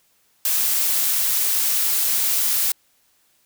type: noise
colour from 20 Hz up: blue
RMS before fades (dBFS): -20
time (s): 0.45-2.72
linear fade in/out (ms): 2
effects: white hiss -62 dBFS RMS until 3.45 s